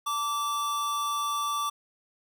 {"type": "tone pair together", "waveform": "square", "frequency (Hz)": [896, 1163.2], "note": ["A5", "D6"], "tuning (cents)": [31, -17], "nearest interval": "perfect fourth", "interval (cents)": 452, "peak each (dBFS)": [-40, -28], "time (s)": [0.06, 1.7], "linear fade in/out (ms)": 10, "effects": []}